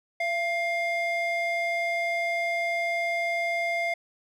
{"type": "ring-modulated tone", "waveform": "triangle", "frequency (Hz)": 1396.9, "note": "F6", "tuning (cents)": 0, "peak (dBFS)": -20, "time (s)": [0.2, 3.94], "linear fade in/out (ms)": 5, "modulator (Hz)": 717, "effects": []}